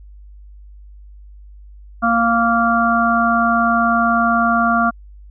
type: harmonic tone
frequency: 232 Hz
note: A#3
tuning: 8 cents flat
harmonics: 1 / 3 / 5 / 6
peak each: -18 / -18 / -18 / -18 dBFS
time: 2.02-4.91 s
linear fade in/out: 20 ms
effects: added 50 Hz sine -37 dBFS peak until 5.3 s